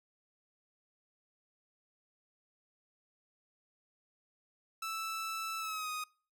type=tone with pitch glide; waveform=sawtooth; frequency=1319 to 1247.9 Hz; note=E6 to D#6; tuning=+1 to +5 cents; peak=-33 dBFS; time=4.82-6.04 s; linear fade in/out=5 ms; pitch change=-96 cents; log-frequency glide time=5.59-5.89 s; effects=noise-tail reverb RT60 0.4 s tail -25 dB re dry